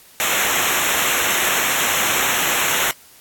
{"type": "noise with comb filter", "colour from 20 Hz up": "pink", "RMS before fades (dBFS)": -19, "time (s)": [0.2, 2.91], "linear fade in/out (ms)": 0, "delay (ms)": 0.21, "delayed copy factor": -1, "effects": ["white hiss -47 dBFS RMS until 3.2 s", "AAC 64 kbps"]}